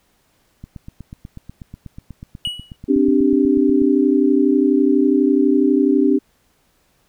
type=click train; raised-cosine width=5 ms; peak=-21 dBFS; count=27; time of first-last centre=0.64-3.818 s; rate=8.18 Hz
type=tone with exponential decay; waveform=triangle; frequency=2926 Hz; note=F#7; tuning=20 cents flat; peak=-16 dBFS; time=2.45-2.76 s; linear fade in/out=1 ms; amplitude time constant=66 ms
type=chord; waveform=sine; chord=C suspended second; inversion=none; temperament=equal; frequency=261.6 / 293.7 / 392 Hz; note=C4 / D4 / G4; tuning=0 / 0 / 0 cents; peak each=-16 / -15 / -18 dBFS; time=2.88-6.19 s; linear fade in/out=20 ms
effects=pink hiss -61 dBFS RMS until 7.08 s